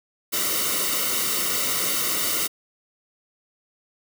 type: noise with comb filter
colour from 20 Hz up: white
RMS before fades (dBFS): -24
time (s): 0.32-2.48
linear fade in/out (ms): 20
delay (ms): 1.2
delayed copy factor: -0.75
effects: none